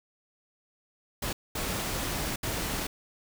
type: noise bursts at uneven times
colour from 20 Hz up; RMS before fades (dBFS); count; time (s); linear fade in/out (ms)
pink; -32; 3; 1.22-1.33 / 1.55-2.36 / 2.43-2.87; 5
effects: none